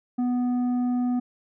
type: tone with tanh clipping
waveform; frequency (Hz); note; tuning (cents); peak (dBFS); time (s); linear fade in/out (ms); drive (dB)
triangle; 246.9; B3; 0; -23; 0.18-1.2; 10; 11
effects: none